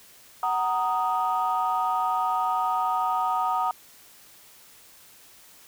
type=chord; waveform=sine; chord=D# minor; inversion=first; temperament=just; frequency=746.7 / 933.4 / 1244.5 Hz; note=F#5 / A#5 / D#6; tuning=+16 / +2 / 0 cents; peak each=-26 dBFS; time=0.43-3.71 s; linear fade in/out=2 ms; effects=tanh soft clip ceiling -15 dBFS + white hiss -52 dBFS RMS until 5.67 s